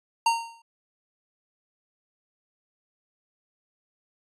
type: tone with exponential decay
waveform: square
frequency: 922 Hz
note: A#5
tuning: 19 cents flat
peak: -17 dBFS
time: 0.26-0.62 s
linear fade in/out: 5 ms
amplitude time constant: 77 ms
effects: resampled to 22050 Hz